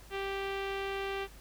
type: tone with low-pass filter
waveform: sawtooth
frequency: 392 Hz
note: G4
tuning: in tune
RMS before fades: -36 dBFS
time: 0.1-1.28 s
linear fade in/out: 50 ms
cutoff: 2900 Hz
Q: 2
effects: added 50 Hz sine -51 dBFS peak until 1.4 s + pink hiss -56 dBFS RMS until 1.4 s